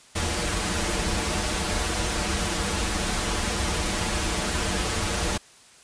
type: noise with comb filter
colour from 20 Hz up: pink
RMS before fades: -26 dBFS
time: 0.15-5.38 s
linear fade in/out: 10 ms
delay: 7.5 ms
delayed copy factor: -0.9
effects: white hiss -52 dBFS RMS until 5.83 s + resampled to 22050 Hz